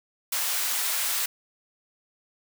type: high-pass noise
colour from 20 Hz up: white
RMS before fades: -27 dBFS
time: 0.32-1.26 s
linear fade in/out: 5 ms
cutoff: 790 Hz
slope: 12 dB/octave
effects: none